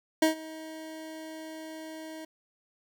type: tone with ADSR envelope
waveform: 25% pulse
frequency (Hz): 316.9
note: D#4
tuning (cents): +32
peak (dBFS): -15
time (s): 0.22-2.25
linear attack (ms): 5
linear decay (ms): 120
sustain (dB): -21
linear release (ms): 5
effects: none